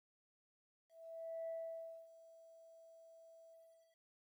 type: tone with ADSR envelope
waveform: sine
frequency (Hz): 657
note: E5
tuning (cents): -6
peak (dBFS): -40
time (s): 0.89-3.99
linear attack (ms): 590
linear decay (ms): 590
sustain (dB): -19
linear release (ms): 460
effects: tanh soft clip ceiling -38 dBFS + 13-bit